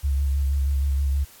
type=tone with vibrato; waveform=sine; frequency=69.3 Hz; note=C#2; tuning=in tune; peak=-19 dBFS; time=0.03-1.25 s; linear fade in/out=20 ms; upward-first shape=square; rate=6.3 Hz; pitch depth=28 cents each way; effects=white hiss -49 dBFS RMS until 1.4 s + AAC 64 kbps